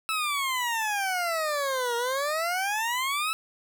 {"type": "exponential two-way sweep", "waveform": "20% pulse", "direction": "down then up", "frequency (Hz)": [1318.5, 466.2, 1318.5], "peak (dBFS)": -21, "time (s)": [0.09, 3.33], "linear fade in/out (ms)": 0, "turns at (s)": 1.96, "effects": []}